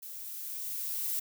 violet noise with level ramp, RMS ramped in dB -44 to -32 dBFS, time 0.02-1.2 s, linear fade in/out 10 ms, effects none

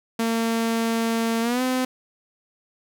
sawtooth tone with pitch glide, 228 to 255.9 Hz, A#3 to C4, -38 to -38 cents, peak -17 dBFS, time 0.19-1.85 s, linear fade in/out 5 ms, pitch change +200 cents, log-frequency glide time 1.41-1.62 s, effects none

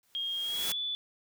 white noise with exponential growth, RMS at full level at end -32 dBFS, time 0.03-0.72 s, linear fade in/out 1 ms, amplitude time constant 150 ms
sine tone with pitch glide, 3239 to 3471 Hz, G#7 to A7, -44 to -24 cents, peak -31 dBFS, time 0.15-0.95 s, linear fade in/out 0 ms, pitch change +120 cents, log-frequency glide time 0.43-0.79 s
effects none

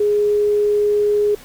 sine tone, 415.3 Hz, G#4, in tune, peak -13 dBFS, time 0-1.35 s, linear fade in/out 5 ms, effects pink hiss -42 dBFS RMS until 1.44 s

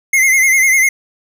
square tone with vibrato, 2100 Hz, C7, 6 cents sharp, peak -9 dBFS, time 0.13-0.89 s, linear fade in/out 5 ms, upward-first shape sine, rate 10 Hz, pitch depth 63 cents each way, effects none

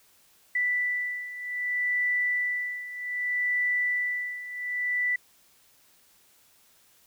sine beating tone pair, 1975.5 / 1976.14 Hz, B6 / B6, 0 / +1 cents, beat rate 0.64 Hz, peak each -31 / -27 dBFS, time 0.55-5.16 s, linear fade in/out 5 ms, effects white hiss -61 dBFS RMS until 7.06 s

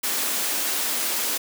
white high-pass noise, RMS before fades -25 dBFS, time 0.03-1.38 s, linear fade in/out 10 ms, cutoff 210 Hz, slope 48 dB/octave, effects none

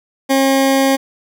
20% pulse tone, 270 Hz, C#4, 45 cents flat, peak -6 dBFS, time 0.29-0.97 s, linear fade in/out 20 ms, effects none

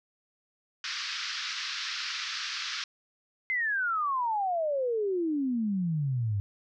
white band-pass noise, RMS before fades -35 dBFS, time 0.84-2.84 s, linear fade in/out 2 ms, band 1200 to 5500 Hz, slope 48 dB/octave
sine exponential sweep, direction down, 2102 to 97.4 Hz, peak -26 dBFS, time 3.5-6.4 s, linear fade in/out 0 ms
effects none

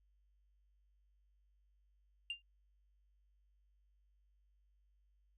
sine tone with exponential decay, 2794 Hz, F7, in tune, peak -33 dBFS, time 2.3-2.42 s, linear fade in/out 2 ms, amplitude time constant 24 ms, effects tanh soft clip ceiling -35 dBFS + added 50 Hz sine -70 dBFS peak until 5.37 s

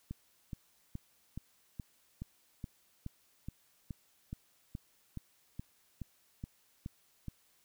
click train, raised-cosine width 5 ms, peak -28 dBFS, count 18, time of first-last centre 0.11-7.283 s, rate 2.37 Hz, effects white hiss -70 dBFS RMS until 7.64 s

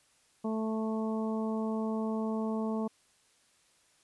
harmonic tone, 220 Hz, A3, in tune, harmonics 1 / 2 / 3 / 4 / 5, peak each -31 / -37 / -41 / -43 / -45 dBFS, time 0.44-2.88 s, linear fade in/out 10 ms, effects white hiss -67 dBFS RMS until 4.03 s + resampled to 24000 Hz

